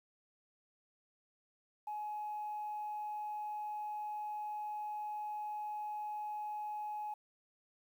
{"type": "tone", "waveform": "sine", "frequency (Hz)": 843, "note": "G#5", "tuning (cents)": 26, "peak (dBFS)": -37, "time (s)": [1.87, 7.14], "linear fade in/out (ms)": 5, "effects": ["tanh soft clip ceiling -35 dBFS", "11-bit"]}